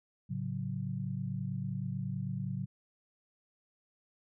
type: chord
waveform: sine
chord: F# minor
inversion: first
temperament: equal with one note detuned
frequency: 109.3 / 138.59 / 185 Hz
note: A2 / C#3 / F#3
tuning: -11 / 0 / 0 cents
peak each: -39 / -37 / -38 dBFS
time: 0.29-2.66 s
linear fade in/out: 20 ms
effects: none